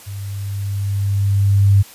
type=tone with level ramp; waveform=sine; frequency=99.4 Hz; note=G2; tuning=25 cents sharp; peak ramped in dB=-26 to -7 dBFS; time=0.06-1.83 s; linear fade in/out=20 ms; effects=white hiss -41 dBFS RMS until 1.94 s + resampled to 32000 Hz